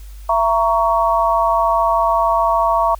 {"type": "chord", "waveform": "sine", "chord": "A# diminished", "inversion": "second", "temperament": "just", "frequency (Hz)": [671.3, 932.3, 1118.8], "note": ["E5", "A#5", "C#6"], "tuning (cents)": [31, 0, 16], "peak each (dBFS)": -17, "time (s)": [0.29, 2.95], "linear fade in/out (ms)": 5, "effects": ["added 50 Hz sine -32 dBFS peak until 2.99 s", "white hiss -49 dBFS RMS until 2.99 s"]}